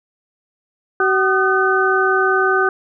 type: harmonic tone with a mistuned harmonic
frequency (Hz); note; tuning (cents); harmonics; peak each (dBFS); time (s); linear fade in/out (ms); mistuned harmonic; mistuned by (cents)
379.5; F#4; +44; 1 / 2 / 3 / 4; -17 / -22 / -19 / -17; 1-2.69; 2; 3; +130
effects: none